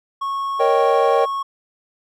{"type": "tone", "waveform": "triangle", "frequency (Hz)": 1100, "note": "C#6", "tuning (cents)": -14, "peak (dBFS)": -19, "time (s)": [0.21, 1.43], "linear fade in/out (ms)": 10}
{"type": "chord", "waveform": "triangle", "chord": "Eb dominant seventh", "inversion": "second", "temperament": "equal", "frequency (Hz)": [466.2, 554.4, 622.3, 784], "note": ["Bb4", "Db5", "Eb5", "G5"], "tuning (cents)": [0, 0, 0, 0], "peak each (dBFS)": [-16, -17, -20, -18], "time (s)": [0.59, 1.26], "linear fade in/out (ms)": 20}
{"effects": []}